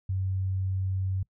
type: tone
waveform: sine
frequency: 94.8 Hz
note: F#2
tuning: 43 cents sharp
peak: -26 dBFS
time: 0.09-1.23 s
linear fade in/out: 5 ms
effects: noise-tail reverb RT60 0.1 s tail -23 dB re dry